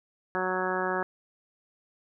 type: harmonic tone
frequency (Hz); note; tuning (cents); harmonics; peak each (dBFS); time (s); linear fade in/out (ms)
185; F#3; 0; 1 / 2 / 3 / 4 / 5 / 6 / 7 / 8 / 9; -38 / -32 / -35 / -35 / -35 / -37 / -36 / -38 / -34; 0.35-1.03; 0
effects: none